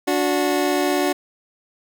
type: tone pair together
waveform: 25% pulse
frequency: 291.1 / 366.8 Hz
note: D4 / F#4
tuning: -15 / -15 cents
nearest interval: major third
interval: 400 cents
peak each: -17 dBFS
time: 0.07-1.13 s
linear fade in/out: 10 ms
effects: none